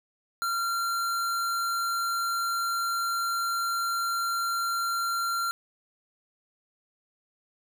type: tone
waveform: square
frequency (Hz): 1375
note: F6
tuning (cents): -27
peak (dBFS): -27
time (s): 0.42-5.51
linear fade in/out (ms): 0
effects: none